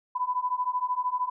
sine beating tone pair, 991 / 1004 Hz, B5 / B5, +6 / +28 cents, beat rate 13 Hz, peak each -29 / -28 dBFS, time 0.15-1.3 s, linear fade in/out 10 ms, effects none

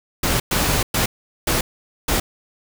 pink noise bursts at uneven times, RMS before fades -19 dBFS, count 5, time 0.23-0.4 / 0.51-0.83 / 0.94-1.06 / 1.47-1.61 / 2.08-2.2 s, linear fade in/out 5 ms, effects none

